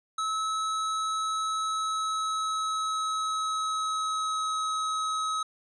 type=tone with pitch glide; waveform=square; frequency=1294 to 1276.9 Hz; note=E6 to D#6; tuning=-32 to +44 cents; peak=-28 dBFS; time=0.18-5.43 s; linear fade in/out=5 ms; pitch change=-24 cents; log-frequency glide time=1.61-4.55 s; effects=resampled to 22050 Hz + 11-bit